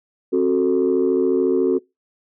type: chord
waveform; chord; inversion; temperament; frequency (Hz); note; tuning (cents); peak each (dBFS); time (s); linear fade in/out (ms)
sine; F# diminished; second; just; 266.4 / 370 / 444; C4 / F#4 / A4; +31 / 0 / +16; -20 / -16 / -19; 0.32-1.79; 20
effects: noise-tail reverb RT60 0.2 s tail -22 dB re dry + tanh soft clip ceiling -9 dBFS